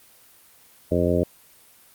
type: harmonic tone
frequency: 87.31 Hz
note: F2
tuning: in tune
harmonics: 1 / 2 / 3 / 4 / 5 / 6 / 7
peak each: -26 / -26 / -26 / -26 / -26 / -26 / -26 dBFS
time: 0.91-1.24 s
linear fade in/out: 10 ms
effects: white hiss -53 dBFS RMS until 1.94 s + Opus 24 kbps